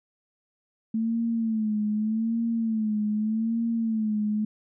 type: tone with vibrato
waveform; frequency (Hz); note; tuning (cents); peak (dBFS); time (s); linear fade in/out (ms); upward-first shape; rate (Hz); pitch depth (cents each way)
sine; 220.6; A3; +5; -23; 0.94-4.45; 5; sine; 0.83; 80
effects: none